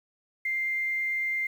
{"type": "tone with quantisation", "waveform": "sine", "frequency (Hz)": 2097, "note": "C7", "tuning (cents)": 3, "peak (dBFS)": -26, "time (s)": [0.45, 1.47], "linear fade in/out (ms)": 5, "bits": 9, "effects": []}